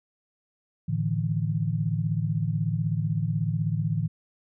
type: chord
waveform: sine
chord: A suspended fourth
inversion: none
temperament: equal with one note detuned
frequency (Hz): 110 / 148.71 / 164.81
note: A2 / D3 / E3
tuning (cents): 0 / +22 / 0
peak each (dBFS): -28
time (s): 0.88-4.08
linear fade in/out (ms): 10
effects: none